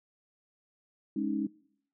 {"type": "chord", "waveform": "sine", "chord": "Ab suspended fourth", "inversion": "none", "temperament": "just", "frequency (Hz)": [207.7, 276.9, 311.5], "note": ["Ab3", "Db4", "Eb4"], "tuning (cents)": [0, -2, 2], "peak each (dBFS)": -33, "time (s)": [1.16, 1.47], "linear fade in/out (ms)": 5, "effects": ["noise-tail reverb RT60 0.7 s tail -23 dB re dry"]}